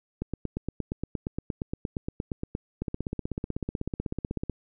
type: two click trains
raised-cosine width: 3 ms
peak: -17 / -17 dBFS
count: 28 / 21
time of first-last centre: 2.82-4.497 / 0.22-2.551 s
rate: 16.1 / 8.58 Hz
effects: none